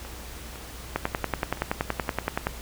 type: two click trains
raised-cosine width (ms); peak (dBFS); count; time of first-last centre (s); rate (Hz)
0.5; -9 / -24; 17 / 5; 0.96-2.469 / 0.05-2.08; 10.6 / 1.97
effects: added 60 Hz sine -42 dBFS peak until 2.61 s + pink hiss -42 dBFS RMS until 2.61 s